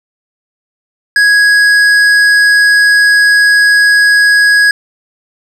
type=tone with hard clipping; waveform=sine; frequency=1661.2 Hz; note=G#6; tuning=in tune; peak=-6 dBFS; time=1.16-4.71 s; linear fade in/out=2 ms; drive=9 dB; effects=none